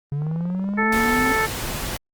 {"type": "linear sweep", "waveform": "triangle", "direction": "up", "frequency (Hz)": [139.7, 263.1], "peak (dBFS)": -20, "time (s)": [0.12, 1.32], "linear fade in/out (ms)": 0}
{"type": "click train", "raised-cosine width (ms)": 1, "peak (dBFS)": -25, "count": 14, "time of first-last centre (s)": [0.22, 0.83], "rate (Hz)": 21.3}
{"type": "harmonic tone", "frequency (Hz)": 440, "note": "A4", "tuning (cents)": 0, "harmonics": [1, 2, 3, 4, 5], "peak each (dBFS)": [-26, -25, -25, -23, -26], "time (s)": [0.77, 1.47], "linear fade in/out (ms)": 20}
{"type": "noise", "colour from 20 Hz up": "pink", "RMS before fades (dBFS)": -28, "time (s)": [0.92, 1.97], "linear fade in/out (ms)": 5}
{"effects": ["Opus 32 kbps"]}